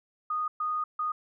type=tone bursts at uneven times; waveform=sine; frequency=1236 Hz; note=D#6; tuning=12 cents flat; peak=-27 dBFS; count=3; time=0.3-0.48 / 0.6-0.84 / 0.99-1.12 s; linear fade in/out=5 ms; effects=none